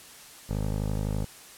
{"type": "tone with low-pass filter", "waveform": "15% pulse", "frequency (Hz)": 51.91, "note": "G#1", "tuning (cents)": 0, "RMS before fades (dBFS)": -29, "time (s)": [0.49, 1.25], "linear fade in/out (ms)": 10, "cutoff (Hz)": 750, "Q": 0.67, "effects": ["white hiss -48 dBFS RMS until 1.57 s", "low-pass 12000 Hz 12 dB/octave"]}